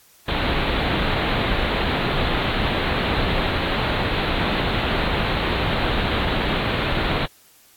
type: low-pass noise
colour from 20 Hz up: pink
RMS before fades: -22 dBFS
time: 0.28-7.26 s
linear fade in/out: 5 ms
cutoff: 4100 Hz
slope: 96 dB/octave
effects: white hiss -53 dBFS RMS until 7.76 s + AAC 64 kbps